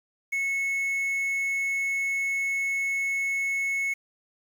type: tone with quantisation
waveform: triangle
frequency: 2195 Hz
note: C#7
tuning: 18 cents flat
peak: -23 dBFS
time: 0.32-3.94 s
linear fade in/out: 10 ms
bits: 8
effects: none